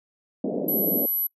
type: band-pass noise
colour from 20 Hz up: pink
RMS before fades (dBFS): -27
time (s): 0.44-1.06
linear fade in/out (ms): 5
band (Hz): 190 to 620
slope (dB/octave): 48
type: tone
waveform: sine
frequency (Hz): 11790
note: F#9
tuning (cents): -7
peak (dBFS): -22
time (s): 0.68-1.27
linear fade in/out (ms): 5
effects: noise-tail reverb RT60 0.1 s tail -22 dB re dry